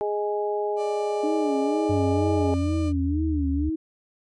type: harmonic tone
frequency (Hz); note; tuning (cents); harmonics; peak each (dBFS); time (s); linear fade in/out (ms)
207.7; G#3; 0; 2 / 3 / 4; -25 / -31 / -30; 0.01-2.54; 0
type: tone with pitch glide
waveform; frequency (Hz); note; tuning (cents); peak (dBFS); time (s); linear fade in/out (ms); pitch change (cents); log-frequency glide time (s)
35% pulse; 592 to 597.2; D5 to D5; +14 to +29; -33; 0.76-2.93; 50; +15; 1.29-2.46
type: tone with vibrato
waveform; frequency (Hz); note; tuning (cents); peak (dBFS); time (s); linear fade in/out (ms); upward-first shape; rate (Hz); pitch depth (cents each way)
sine; 294.6; D4; +6; -24; 1.23-3.76; 10; sine; 2.1; 140
type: exponential sweep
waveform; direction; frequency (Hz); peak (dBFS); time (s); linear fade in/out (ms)
sine; down; 97.7 to 73.7; -24; 1.89-3.7; 10
effects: resampled to 22050 Hz